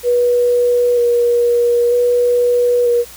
sine tone with vibrato, 482.1 Hz, B4, 42 cents flat, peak -10 dBFS, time 0.03-3.05 s, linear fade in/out 50 ms, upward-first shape square, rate 0.53 Hz, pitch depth 15 cents each way, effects added 60 Hz sine -45 dBFS peak until 3.16 s + white hiss -37 dBFS RMS until 3.16 s

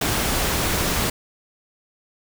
pink noise, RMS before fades -22 dBFS, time 0.01-1.1 s, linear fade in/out 5 ms, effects none

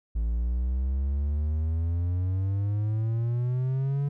triangle exponential sweep, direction up, 55 to 143.6 Hz, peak -22 dBFS, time 0.15-4.09 s, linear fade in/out 10 ms, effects none

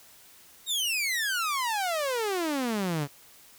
sawtooth exponential sweep, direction down, 3814 to 136.5 Hz, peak -23 dBFS, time 0.66-3.08 s, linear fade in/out 50 ms, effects white hiss -54 dBFS RMS until 3.58 s

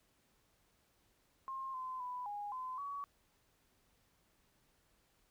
sine tone with pitch steps, 1065 / 1029 / 994 / 822 / 1024 / 1129 Hz, C6 / C6 / B5 / G#5 / C6 / C#6, +30 / -29 / +11 / -18 / -38 / +31 cents, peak -40 dBFS, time 1.48-3.04 s, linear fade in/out 0 ms, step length 260 ms, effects pink hiss -74 dBFS RMS until 5.3 s

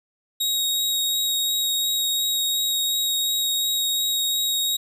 sawtooth tone with vibrato, 3780 Hz, A#7, 23 cents sharp, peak -18 dBFS, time 0.4-4.77 s, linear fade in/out 10 ms, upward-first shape sine, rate 2.8 Hz, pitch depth 9 cents each way, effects none

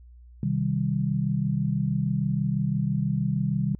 sine chord, C minor, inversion none, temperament just, 130.81 / 156.98 / 196.22 Hz, C3 / Eb3 / G3, 0 / +16 / +2 cents, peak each -27 dBFS, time 0.43-3.75 s, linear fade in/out 2 ms, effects added 60 Hz sine -46 dBFS peak until 3.79 s

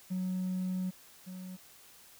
triangle tone pair in turn, 184.7 / 184.7 Hz, F#3 / F#3, -3 / -3 cents, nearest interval unison, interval 0 cents, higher neither, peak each -28 / -39 dBFS, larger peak first, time 0.1-0.91 / 1.26-1.57 s, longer first, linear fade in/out 20 ms, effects tanh soft clip ceiling -27 dBFS + white hiss -57 dBFS RMS until 2.19 s

